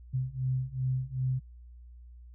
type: beating tone pair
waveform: sine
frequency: 128.2 / 130.8 Hz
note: C3 / C3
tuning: -35 / 0 cents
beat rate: 2.6 Hz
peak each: -32 / -31 dBFS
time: 0.13-1.4 s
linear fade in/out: 20 ms
effects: added 60 Hz sine -47 dBFS peak until 2.34 s